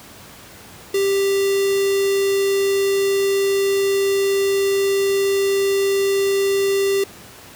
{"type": "tone with notch filter", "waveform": "square", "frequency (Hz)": 394.1, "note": "G4", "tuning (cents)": 9, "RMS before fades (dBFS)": -18, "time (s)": [0.94, 7.04], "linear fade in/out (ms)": 5, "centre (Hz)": 1300, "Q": 1.4, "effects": ["pink hiss -41 dBFS RMS until 7.55 s", "high-pass 80 Hz 12 dB/octave"]}